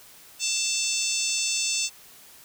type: harmonic tone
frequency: 889 Hz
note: A5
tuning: 18 cents sharp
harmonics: 3 / 4 / 5 / 6 / 7 / 8 / 9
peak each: -31 / -33 / -33 / -32 / -30 / -33 / -31 dBFS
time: 0.39-1.9 s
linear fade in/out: 50 ms
effects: white hiss -50 dBFS RMS until 2.44 s